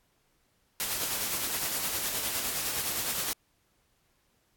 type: noise with tremolo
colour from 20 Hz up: white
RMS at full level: -30 dBFS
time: 0.8-3.33 s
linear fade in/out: 0 ms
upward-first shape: sine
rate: 9.7 Hz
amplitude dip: 35%
effects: pink hiss -71 dBFS RMS until 4.56 s + AAC 64 kbps